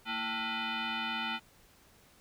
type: tone with frequency modulation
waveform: sine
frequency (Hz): 784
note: G5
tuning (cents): 0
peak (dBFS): -32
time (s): 0.05-1.4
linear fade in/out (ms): 50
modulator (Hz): 557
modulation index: 4.8
effects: pink hiss -62 dBFS RMS until 2.2 s